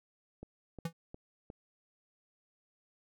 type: click train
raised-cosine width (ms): 2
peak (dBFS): -32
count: 4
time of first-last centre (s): 0.43-1.501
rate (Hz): 2.8
type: tone with exponential decay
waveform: square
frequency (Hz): 166.2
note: E3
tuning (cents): +15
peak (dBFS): -31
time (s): 0.85-0.93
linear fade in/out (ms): 5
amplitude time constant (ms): 16
effects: none